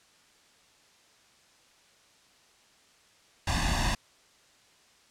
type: noise with comb filter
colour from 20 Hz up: pink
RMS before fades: -27 dBFS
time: 3.47-3.95 s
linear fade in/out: 5 ms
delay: 1.1 ms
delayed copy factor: +0.9
effects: white hiss -61 dBFS RMS until 5.1 s + low-pass 7000 Hz 12 dB/octave